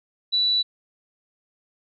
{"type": "tone", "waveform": "sine", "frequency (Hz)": 3951, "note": "B7", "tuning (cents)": 0, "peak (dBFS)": -18, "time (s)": [0.32, 0.63], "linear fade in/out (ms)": 20, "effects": []}